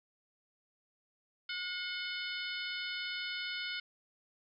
harmonic tone with a mistuned harmonic, 723 Hz, F#5, 40 cents flat, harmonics 2 / 3 / 4 / 5 / 6 / 7, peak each -42 / -42 / -43 / -45 / -45 / -48 dBFS, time 1.49-3.8 s, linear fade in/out 5 ms, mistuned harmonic 4, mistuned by +67 cents, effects none

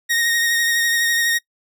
sawtooth tone with vibrato, 1864.7 Hz, A#6, in tune, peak -13 dBFS, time 0.09-1.39 s, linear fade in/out 20 ms, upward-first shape sine, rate 12 Hz, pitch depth 22 cents each way, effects noise-tail reverb RT60 0.1 s tail -23 dB re dry

